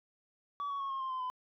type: tone with pitch steps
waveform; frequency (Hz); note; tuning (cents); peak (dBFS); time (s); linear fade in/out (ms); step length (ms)
sine; 1143 / 1120.1 / 1097.7 / 1075.7 / 1054.2 / 1033.1 / 1012.4; D6 / C#6 / C#6 / C6 / C6 / C6 / B5; -47 / +18 / -17 / +48 / +13 / -22 / +43; -32; 0.6-1.3; 0; 100
effects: tanh soft clip ceiling -33 dBFS